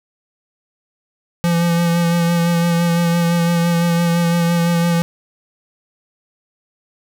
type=tone with vibrato; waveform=square; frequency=170.5 Hz; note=F3; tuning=41 cents flat; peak=-14 dBFS; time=1.44-5.02 s; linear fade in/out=0 ms; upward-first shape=sine; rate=5.9 Hz; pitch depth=21 cents each way; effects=8-bit